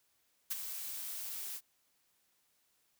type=noise with ADSR envelope; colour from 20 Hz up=blue; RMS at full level=-34 dBFS; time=0.5-1.61 s; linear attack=16 ms; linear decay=23 ms; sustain=-8 dB; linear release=54 ms; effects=white hiss -75 dBFS RMS until 2.99 s